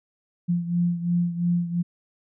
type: beating tone pair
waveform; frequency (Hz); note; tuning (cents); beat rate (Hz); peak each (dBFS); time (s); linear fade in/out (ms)
sine; 173 / 175.9; F3 / F3; -16 / +13; 2.9; -22 / -27; 0.48-1.83; 20
effects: none